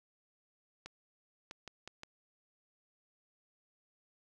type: clicks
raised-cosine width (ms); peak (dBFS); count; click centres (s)
0.2; -28; 5; 0.86 / 1.511 / 1.677 / 1.876 / 2.034
effects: none